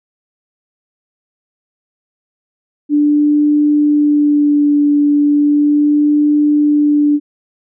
sine tone with vibrato, 293.7 Hz, D4, in tune, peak -8 dBFS, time 2.89-7.2 s, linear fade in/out 50 ms, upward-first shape sine, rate 0.36 Hz, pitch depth 15 cents each way, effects none

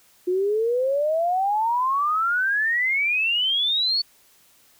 sine exponential sweep, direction up, 354.3 to 4486 Hz, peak -19 dBFS, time 0.27-4.02 s, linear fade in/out 10 ms, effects white hiss -57 dBFS RMS until 4.79 s

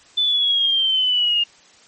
sine exponential sweep, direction down, 3520 to 2823 Hz, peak -15 dBFS, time 0.17-1.44 s, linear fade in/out 10 ms, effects white hiss -50 dBFS RMS until 1.87 s + MP3 32 kbps

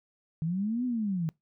sine linear two-way sweep, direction up then down, 153.5 to 255 to 153.5 Hz, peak -27 dBFS, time 0.42-1.29 s, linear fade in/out 0 ms, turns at 0.85 s, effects noise-tail reverb RT60 0.2 s tail -25 dB re dry

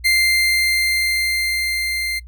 30% pulse tone with level ramp, 2093 Hz, C7, in tune, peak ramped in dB -10 to -18 dBFS, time 0.04-2.2 s, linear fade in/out 20 ms, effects noise-tail reverb RT60 0.1 s tail -23 dB re dry + added 60 Hz sine -35 dBFS peak until 2.27 s

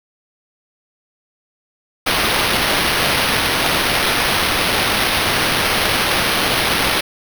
blue noise with sample-and-hold, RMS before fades -17 dBFS, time 2.06-7.01 s, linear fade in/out 10 ms, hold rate 7350 Hz, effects none

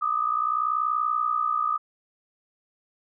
sine tone pair together, 1200 / 1260.6 Hz, D6 / D#6, +37 / +22 cents, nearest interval minor second, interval 85 cents, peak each -25 dBFS, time 0.01-1.78 s, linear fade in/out 20 ms, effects none

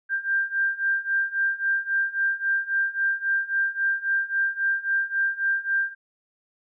sine beating tone pair, 1584 / 1587.7 Hz, G6 / G6, +18 / +22 cents, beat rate 3.7 Hz, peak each -26 / -24 dBFS, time 0.09-5.95 s, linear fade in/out 50 ms, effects none

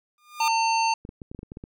sawtooth tone with exponential growth, 1210 Hz, D#6, 49 cents flat, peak -21 dBFS, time 0.18-0.48 s, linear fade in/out 1 ms, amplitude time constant 64 ms
harmonic tone, 900 Hz, A5, 39 cents sharp, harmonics 1 / 3 / 5 / 7 / 9, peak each -21 / -28 / -32 / -34 / -43 dBFS, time 0.4-0.94 s, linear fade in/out 5 ms
clicks, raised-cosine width 3 ms, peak -25 dBFS, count 10, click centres 1.051 / 1.091 / 1.218 / 1.315 / 1.348 / 1.391 / 1.431 / 1.519 / 1.571 / 1.639 s
effects none

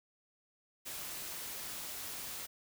white noise, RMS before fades -43 dBFS, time 0.85-2.47 s, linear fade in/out 20 ms, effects none

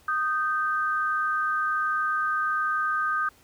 sine tone pair together, 1236 / 1557.3 Hz, D#6 / G6, -12 / -12 cents, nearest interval major third, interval 400 cents, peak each -25 / -27 dBFS, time 0.08-3.29 s, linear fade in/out 5 ms, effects pink hiss -58 dBFS RMS until 3.43 s

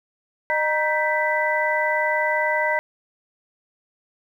sine tone cluster, 611 / 943 / 1557 / 1988 Hz, D#5 / A#5 / G6 / B6, -32 / +20 / -12 / +11 cents, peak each -24 / -24 / -28 / -23 dBFS, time 0.5-2.79 s, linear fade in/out 0 ms, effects 9-bit

